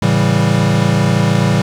square chord, A dominant seventh, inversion none, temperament equal with one note detuned, 110 / 138.59 / 164.81 / 197.02 Hz, A2 / C#3 / E3 / G3, 0 / 0 / 0 / +9 cents, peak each -17 dBFS, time 0.02-1.62 s, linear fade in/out 5 ms, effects low-pass 8000 Hz 12 dB/octave + 7-bit

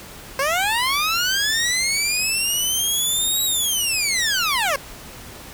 15% pulse linear two-way sweep, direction up then down, 523.3 to 3872 to 523.3 Hz, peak -12 dBFS, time 0.39-4.76 s, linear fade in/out 2 ms, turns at 3.44 s, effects pink hiss -39 dBFS RMS until 5.53 s

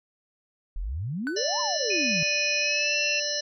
sine exponential two-way sweep, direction up then down, 34.75 to 1046.5 to 150.1 Hz, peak -28 dBFS, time 0.76-2.23 s, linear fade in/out 0 ms, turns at 1.6 s
triangle tone with exponential decay, 1500 Hz, F#6, 23 cents sharp, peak -25 dBFS, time 1.27-1.5 s, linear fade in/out 0 ms, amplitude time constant 50 ms
harmonic tone, 587.3 Hz, D5, in tune, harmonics 1 / 3 / 5 / 7 / 9 / 10, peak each -33 / -36 / -38 / -33 / -30 / -34 dBFS, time 1.36-3.41 s, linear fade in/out 10 ms
sine tone with pitch glide, 2489 to 2699 Hz, D#7 to E7, 0 to +40 cents, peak -25 dBFS, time 1.9-3.2 s, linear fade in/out 5 ms, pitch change +140 cents, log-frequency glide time 2.6-2.96 s
effects none

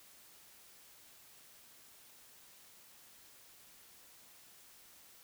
silence, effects white hiss -60 dBFS RMS until 5.23 s

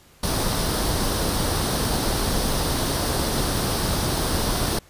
pink noise with comb filter, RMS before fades -23 dBFS, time 0.23-4.79 s, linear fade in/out 5 ms, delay 0.21 ms, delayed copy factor +0.5, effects pink hiss -53 dBFS RMS until 4.89 s + resampled to 32000 Hz

